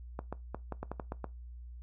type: clicks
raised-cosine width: 1 ms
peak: -23 dBFS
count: 9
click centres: 0.191 / 0.326 / 0.546 / 0.723 / 0.83 / 0.916 / 0.998 / 1.121 / 1.243 s
effects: noise-tail reverb RT60 0.2 s tail -19 dB re dry + added 60 Hz sine -44 dBFS peak until 1.82 s